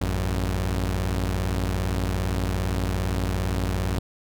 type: tone pair together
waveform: sawtooth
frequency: 55 / 92.5 Hz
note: A1 / F#2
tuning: 0 / 0 cents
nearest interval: major sixth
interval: 900 cents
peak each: -22 dBFS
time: 0.01-3.99 s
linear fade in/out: 5 ms
effects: none